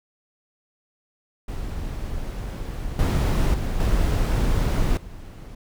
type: noise with level steps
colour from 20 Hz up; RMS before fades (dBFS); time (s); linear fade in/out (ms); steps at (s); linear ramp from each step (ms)
brown; -30 / -19 / -25 / -20 / -38; 1.48-5.55; 5; 2.99 / 3.54 / 3.8 / 4.97; 2
effects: none